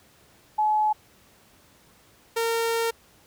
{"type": "tone pair in turn", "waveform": ["sine", "sawtooth"], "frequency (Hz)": [854, 459], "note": ["G#5", "A#4"], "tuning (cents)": [48, -27], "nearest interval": "major seventh", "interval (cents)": 1075, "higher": "first", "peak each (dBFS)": -19, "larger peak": "neither", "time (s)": [[0.58, 0.93], [2.36, 2.91]], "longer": "second", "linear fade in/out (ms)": 10, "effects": ["pink hiss -57 dBFS RMS until 3.26 s", "high-pass 60 Hz 12 dB/octave"]}